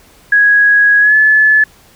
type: tone with pitch glide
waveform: sine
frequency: 1661.2 to 1725.8 Hz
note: G#6 to A6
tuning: 0 to -34 cents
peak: -5 dBFS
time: 0.32-1.64 s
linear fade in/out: 5 ms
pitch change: +66 cents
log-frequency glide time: 1-1.15 s
effects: pink hiss -45 dBFS RMS until 1.95 s